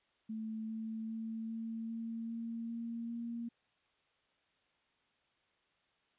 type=tone with pitch steps; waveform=sine; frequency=220 / 221.9 / 223.8 / 225.8 / 227.8 / 229.7 / 231.7 / 233.8 Hz; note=A3 / A3 / A3 / A3 / A#3 / A#3 / A#3 / A#3; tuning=0 / +15 / +30 / +45 / -40 / -25 / -10 / +5 cents; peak=-38 dBFS; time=0.29-3.49 s; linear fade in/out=10 ms; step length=400 ms; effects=white hiss -75 dBFS RMS until 6.18 s + resampled to 8000 Hz